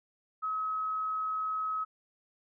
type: tone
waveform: sine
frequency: 1279 Hz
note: D#6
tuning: 47 cents sharp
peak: -30 dBFS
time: 0.42-1.85 s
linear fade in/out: 20 ms
effects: none